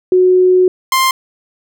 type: tone pair in turn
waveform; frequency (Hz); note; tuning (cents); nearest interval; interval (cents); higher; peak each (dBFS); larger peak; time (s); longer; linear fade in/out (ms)
sine / sawtooth; 367.2 / 1051; F#4 / C6; -13 / +7; octave + tritone; 1820; second; -6; neither; 0.12-0.68 / 0.92-1.11; first; 2
effects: none